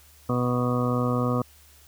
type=harmonic tone; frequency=123.47 Hz; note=B2; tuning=in tune; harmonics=1 / 2 / 3 / 4 / 5 / 6 / 8 / 9 / 10; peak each=-26 / -26 / -37 / -29 / -36 / -38 / -40 / -33 / -33 dBFS; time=0.29-1.42 s; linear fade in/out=5 ms; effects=added 73 Hz sine -55 dBFS peak until 1.87 s + white hiss -55 dBFS RMS until 1.87 s